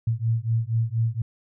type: beating tone pair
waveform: sine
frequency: 112 / 116.2 Hz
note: A2 / A#2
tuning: +31 / -5 cents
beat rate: 4.2 Hz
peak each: -24 dBFS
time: 0.07-1.22 s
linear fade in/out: 5 ms
effects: none